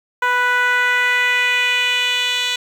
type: tone with band-pass filter sweep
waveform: 10% pulse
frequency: 493.9 Hz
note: B4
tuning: in tune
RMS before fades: -17 dBFS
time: 0.22-2.56 s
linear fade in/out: 5 ms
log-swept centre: 1200 to 3900 Hz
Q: 2.2
effects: 7-bit